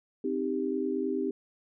sine chord, C minor, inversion none, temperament equal with one note detuned, 261.6 / 311.1 / 394.5 Hz, C4 / Eb4 / G4, 0 / 0 / +11 cents, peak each -32 / -33 / -31 dBFS, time 0.24-1.31 s, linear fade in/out 5 ms, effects none

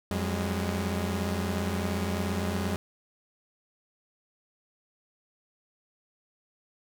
sawtooth tone cluster, 88.6 / 188.4 / 205.6 Hz, F2 / F#3 / G#3, +25 / +32 / -17 cents, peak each -27 / -31 / -28 dBFS, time 0.11-2.76 s, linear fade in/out 0 ms, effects none

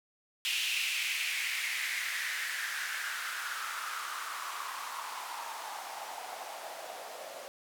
blue noise with band-pass filter sweep, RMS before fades -37 dBFS, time 0.45-7.48 s, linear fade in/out 0 ms, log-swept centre 2800 to 580 Hz, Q 4.1, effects none

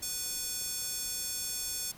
square tone with high-pass filter, 493.9 Hz, B4, in tune, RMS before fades -36 dBFS, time 0.02-1.92 s, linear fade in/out 10 ms, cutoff 6400 Hz, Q 1.4, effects pink hiss -53 dBFS RMS until 1.97 s

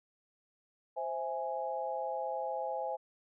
sine chord, C augmented, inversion none, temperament equal, 523.3 / 659.3 / 830.6 Hz, C5 / E5 / G#5, 0 / 0 / 0 cents, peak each -38 / -39 / -37 dBFS, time 0.96-2.97 s, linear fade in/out 20 ms, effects none

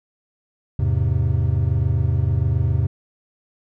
triangle chord, E augmented, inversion none, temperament equal, 82.41 / 103.83 / 130.81 Hz, E2 / G#2 / B#2, 0 / 0 / 0 cents, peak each -19 dBFS, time 0.79-2.87 s, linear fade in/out 5 ms, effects none

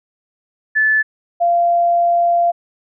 sine tone pair in turn, 1740 / 690.5 Hz, A6 / F5, -20 / -20 cents, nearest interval octave + major third, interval 1600 cents, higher first, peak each -11 dBFS, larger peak neither, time 0.75-1.03 / 1.4-2.52 s, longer second, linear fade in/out 20 ms, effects none

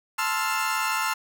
30% pulse chord, F major seventh, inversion first, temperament equal, 880 / 1046.5 / 1318.5 / 1396.9 Hz, A5 / C6 / E6 / F6, 0 / 0 / 0 / 0 cents, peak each -27 dBFS, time 0.18-1.14 s, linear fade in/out 10 ms, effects none

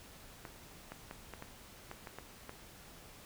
clicks, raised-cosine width 0.5 ms, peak -29 dBFS, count 9, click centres 0.452 / 0.92 / 1.111 / 1.337 / 1.424 / 1.914 / 2.072 / 2.186 / 2.494 s, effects pink hiss -55 dBFS RMS until 3.25 s

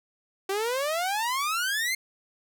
sawtooth exponential sweep, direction up, 379.4 to 2141 Hz, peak -22 dBFS, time 0.49-1.95 s, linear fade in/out 5 ms, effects none

